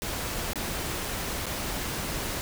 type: noise with dropouts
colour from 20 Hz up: pink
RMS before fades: -32 dBFS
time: 0.02-2.41 s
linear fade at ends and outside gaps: 0 ms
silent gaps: 0.533-0.557 / 1.458-1.466 s
effects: none